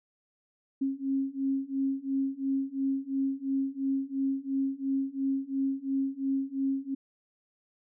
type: beating tone pair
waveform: sine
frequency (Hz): 269.3 / 272.2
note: C#4 / C#4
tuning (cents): -50 / -31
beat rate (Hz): 2.9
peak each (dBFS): -31 / -30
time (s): 0.81-6.95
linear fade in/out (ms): 10
effects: none